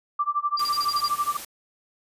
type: tone with tremolo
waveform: sine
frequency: 1174.7 Hz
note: D6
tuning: in tune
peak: -19 dBFS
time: 0.19-1.37 s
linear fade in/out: 5 ms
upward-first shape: sine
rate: 12 Hz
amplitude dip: 95%
type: tone bursts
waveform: sine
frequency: 4776 Hz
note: D8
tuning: 28 cents sharp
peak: -25 dBFS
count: 7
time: 0.57-1.085 s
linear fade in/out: 5 ms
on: 47 ms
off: 31 ms
type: noise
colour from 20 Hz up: white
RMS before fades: -37 dBFS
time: 0.59-1.45 s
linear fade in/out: 5 ms
effects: resampled to 32000 Hz